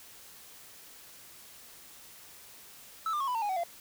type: tone with pitch steps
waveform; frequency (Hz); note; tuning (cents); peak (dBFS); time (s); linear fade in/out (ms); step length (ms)
triangle; 1312 / 1196.2 / 1090.6 / 994.3 / 906.5 / 826.5 / 753.5 / 687; E6 / D6 / C#6 / B5 / A#5 / G#5 / F#5 / F5; -9 / +31 / -29 / +11 / -49 / -9 / +31 / -29; -27; 3.06-3.636; 2; 72
effects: white hiss -52 dBFS RMS until 3.8 s